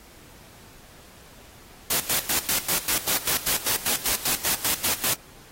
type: noise with tremolo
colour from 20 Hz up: white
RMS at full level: -23 dBFS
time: 1.9-5.15 s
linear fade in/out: 5 ms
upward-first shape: square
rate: 5.1 Hz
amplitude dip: 80%
effects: pink hiss -50 dBFS RMS until 5.51 s + AAC 48 kbps